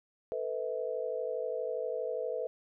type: tone cluster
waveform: sine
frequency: 447.2 / 499.6 / 645 Hz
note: A4 / B4 / E5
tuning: +28 / +20 / -38 cents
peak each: -37 / -35 / -38 dBFS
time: 0.32-2.47 s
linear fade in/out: 0 ms
effects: none

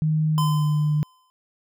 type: tone with pitch glide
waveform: sine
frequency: 155.56 to 150.52 Hz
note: D#3 to D3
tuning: 0 to +43 cents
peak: -18 dBFS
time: 0.02-1.03 s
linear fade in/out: 0 ms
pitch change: -57 cents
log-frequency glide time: 0.31-0.66 s
type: tone with exponential decay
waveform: square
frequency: 1023 Hz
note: C6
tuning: 39 cents flat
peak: -23 dBFS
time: 0.38-1.3 s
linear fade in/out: 0 ms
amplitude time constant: 200 ms
effects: none

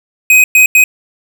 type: tone bursts at uneven times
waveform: square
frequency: 2514 Hz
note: D#7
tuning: 17 cents sharp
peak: -4 dBFS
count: 3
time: 0.3-0.44 / 0.55-0.66 / 0.75-0.84 s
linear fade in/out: 2 ms
effects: none

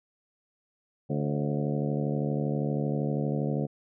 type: harmonic tone with a mistuned harmonic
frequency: 72.6 Hz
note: D2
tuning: 19 cents flat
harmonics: 2 / 3 / 4 / 5 / 6 / 7 / 8 / 9 / 10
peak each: -29 / -32 / -35 / -40 / -36 / -37 / -44 / -44 / -44 dBFS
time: 1.09-3.67 s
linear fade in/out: 20 ms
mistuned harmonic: 7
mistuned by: +69 cents
effects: none

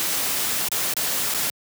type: noise with dropouts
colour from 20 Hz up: white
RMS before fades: -24 dBFS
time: 0-1.5 s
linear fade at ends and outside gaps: 0 ms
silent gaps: 0.685-0.717 / 0.937-0.967 / 1.339-1.346 s
effects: high-pass 100 Hz 12 dB/octave

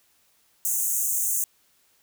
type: high-pass noise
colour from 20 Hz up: pink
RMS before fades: -25 dBFS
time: 0.65-1.44 s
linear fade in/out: 0 ms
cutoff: 6300 Hz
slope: 96 dB/octave
effects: white hiss -64 dBFS RMS until 2.02 s

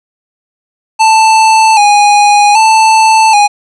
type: tone with vibrato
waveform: square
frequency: 853 Hz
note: G#5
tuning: 46 cents sharp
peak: -4 dBFS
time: 0.99-3.48 s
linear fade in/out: 20 ms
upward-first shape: square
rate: 0.64 Hz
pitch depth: 59 cents each way
effects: resampled to 22050 Hz + 7-bit

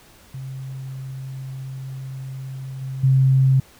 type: tone with level steps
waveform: sine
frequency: 132.8 Hz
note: C3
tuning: 26 cents sharp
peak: -29 / -26 / -12 dBFS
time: 0.34-3.6 s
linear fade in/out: 5 ms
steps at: 2.81 / 3.03 s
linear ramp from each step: 10 ms
effects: pink hiss -50 dBFS RMS until 3.79 s

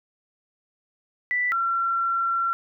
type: tone pair in turn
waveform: sine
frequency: 1975.5 / 1361.6 Hz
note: B6 / F6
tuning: 0 / -44 cents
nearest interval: tritone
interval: 644 cents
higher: first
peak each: -21 dBFS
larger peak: neither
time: 1.31-1.52 / 1.52-2.53 s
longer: second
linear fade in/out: 0 ms
effects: none

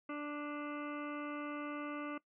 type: harmonic tone with a mistuned harmonic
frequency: 293.7 Hz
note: D4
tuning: in tune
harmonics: 1 / 2 / 3 / 4 / 5 / 7 / 8 / 9 / 10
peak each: -41 / -47 / -56 / -46 / -51 / -52 / -61 / -55 / -65 dBFS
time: 0.09-2.18 s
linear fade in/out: 5 ms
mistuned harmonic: 8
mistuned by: +41 cents
effects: noise-tail reverb RT60 0.1 s tail -20 dB re dry

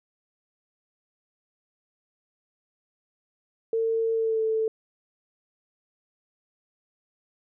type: tone with pitch glide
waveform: sine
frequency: 451.6 to 441.8 Hz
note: A4 to A4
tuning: +45 to +7 cents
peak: -22 dBFS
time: 3.73-4.68 s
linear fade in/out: 2 ms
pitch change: -38 cents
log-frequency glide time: 4.14-4.42 s
effects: none

